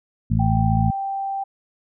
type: harmonic tone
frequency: 55 Hz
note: A1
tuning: in tune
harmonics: 1 / 2 / 3 / 4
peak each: -24 / -19 / -22 / -24 dBFS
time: 0.3-0.91 s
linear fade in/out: 10 ms
type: tone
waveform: sine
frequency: 784 Hz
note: G5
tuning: in tune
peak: -23 dBFS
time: 0.39-1.44 s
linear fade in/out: 10 ms
effects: none